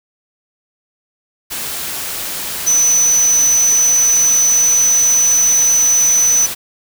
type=tone in noise; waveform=sine; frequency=6000 Hz; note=F#8; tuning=23 cents sharp; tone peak=-9 dBFS; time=2.66-6.47 s; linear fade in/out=20 ms; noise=white; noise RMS=-23 dBFS; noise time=1.5-6.55 s; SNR=+11 dB; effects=none